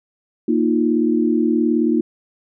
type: chord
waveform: sine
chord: Bb suspended fourth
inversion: none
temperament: just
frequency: 233.1 / 310.8 / 349.6 Hz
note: Bb3 / Eb4 / F4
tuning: 0 / -2 / +2 cents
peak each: -18 / -18 / -20 dBFS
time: 0.48-2.01 s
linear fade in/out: 5 ms
effects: none